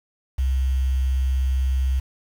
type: tone with quantisation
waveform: sine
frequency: 65.41 Hz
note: C2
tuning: in tune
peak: -18 dBFS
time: 0.38-2 s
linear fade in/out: 10 ms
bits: 7
effects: none